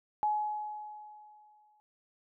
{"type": "tone with exponential decay", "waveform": "sine", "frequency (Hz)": 845, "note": "G#5", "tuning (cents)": 30, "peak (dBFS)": -25, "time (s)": [0.23, 1.8], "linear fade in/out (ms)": 0, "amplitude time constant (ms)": 340, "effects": []}